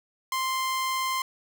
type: tone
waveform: sawtooth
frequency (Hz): 1046.5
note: C6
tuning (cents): 0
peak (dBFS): -22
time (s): 0.32-1.22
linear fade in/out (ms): 2
effects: none